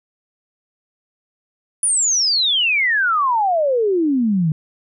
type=exponential sweep; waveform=sine; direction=down; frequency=9956 to 150 Hz; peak=-14 dBFS; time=1.83-4.52 s; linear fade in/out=2 ms; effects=none